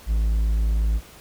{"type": "tone", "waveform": "triangle", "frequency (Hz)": 54.3, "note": "A1", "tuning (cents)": -22, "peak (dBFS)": -16, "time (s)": [0.06, 1.01], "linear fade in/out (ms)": 50, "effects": ["pink hiss -47 dBFS RMS until 1.2 s"]}